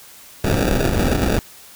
pink noise with sample-and-hold, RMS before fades -18 dBFS, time 0.44-1.39 s, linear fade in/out 2 ms, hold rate 1050 Hz, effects white hiss -43 dBFS RMS until 1.75 s

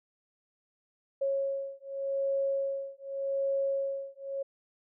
sine beating tone pair, 548 / 548.85 Hz, C#5 / C#5, -20 / -17 cents, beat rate 0.85 Hz, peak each -32 / -32 dBFS, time 1.21-4.43 s, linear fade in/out 10 ms, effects none

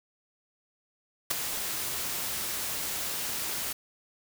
white noise with ADSR envelope, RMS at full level -25 dBFS, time 1.3-3.73 s, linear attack 10 ms, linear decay 13 ms, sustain -8 dB, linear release 8 ms, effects none

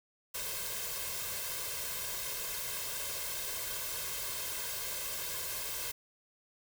white noise with comb filter, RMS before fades -38 dBFS, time 0.34-5.92 s, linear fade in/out 10 ms, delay 1.9 ms, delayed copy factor +0.8, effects none

